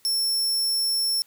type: tone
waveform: sawtooth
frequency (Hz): 5400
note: E8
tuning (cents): +41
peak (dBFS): -19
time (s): 0.05-1.22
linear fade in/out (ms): 0
effects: white hiss -60 dBFS RMS until 1.26 s